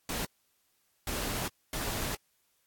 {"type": "noise bursts at uneven times", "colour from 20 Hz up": "pink", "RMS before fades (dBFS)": -34, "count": 3, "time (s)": [[0.09, 0.25], [1.07, 1.48], [1.73, 2.15]], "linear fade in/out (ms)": 2, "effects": ["white hiss -73 dBFS RMS until 2.66 s", "AAC 64 kbps"]}